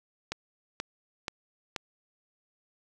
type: click train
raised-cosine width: 0.2 ms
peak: -15 dBFS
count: 4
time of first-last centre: 0.32-1.762 s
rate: 2.08 Hz
effects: none